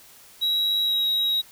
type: tone with pitch glide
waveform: triangle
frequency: 3866 to 3826 Hz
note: B7 to A#7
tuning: -38 to +44 cents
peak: -19 dBFS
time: 0.41-1.42 s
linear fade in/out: 20 ms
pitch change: -18 cents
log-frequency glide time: 0.85-0.94 s
effects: white hiss -50 dBFS RMS until 1.51 s